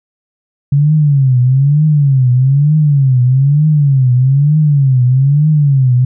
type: tone with vibrato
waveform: sine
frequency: 138.59 Hz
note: C#3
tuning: in tune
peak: -6 dBFS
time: 0.72-6.05 s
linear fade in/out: 5 ms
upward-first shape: triangle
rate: 1.1 Hz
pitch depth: 210 cents each way
effects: none